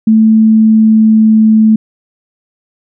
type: tone with pitch glide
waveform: sine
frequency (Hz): 220 to 218.6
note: A3 to A3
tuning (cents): 0 to -11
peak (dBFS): -3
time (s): 0.07-1.76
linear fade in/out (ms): 5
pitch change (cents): -11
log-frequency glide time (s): 0.33-1.39
effects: none